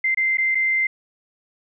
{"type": "tone with dropouts", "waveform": "sine", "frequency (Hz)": 2083, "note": "C7", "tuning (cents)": -8, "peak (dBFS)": -17, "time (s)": [0.04, 0.87], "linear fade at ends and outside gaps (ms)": 5, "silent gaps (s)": [[0.147, 0.172], [0.372, 0.382], [0.548, 0.552]], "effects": []}